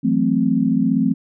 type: chord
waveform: sine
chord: F# half-diminished seventh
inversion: third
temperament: equal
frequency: 164.81 / 185 / 220 / 261.6 Hz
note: E3 / F#3 / A3 / C4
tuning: 0 / 0 / 0 / 0 cents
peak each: -23 / -22 / -19 / -18 dBFS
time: 0.03-1.14 s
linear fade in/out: 20 ms
effects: none